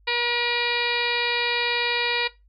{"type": "harmonic tone", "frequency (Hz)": 479.1, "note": "A#4", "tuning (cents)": 47, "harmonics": [1, 2, 3, 4, 5, 6, 7, 8, 9, 10], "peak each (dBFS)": [-31, -29, -35, -29, -27, -32, -39, -30, -34, -36], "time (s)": [0.07, 2.28], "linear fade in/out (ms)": 10, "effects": ["noise-tail reverb RT60 0.2 s tail -17 dB re dry", "added 50 Hz sine -54 dBFS peak until 2.48 s"]}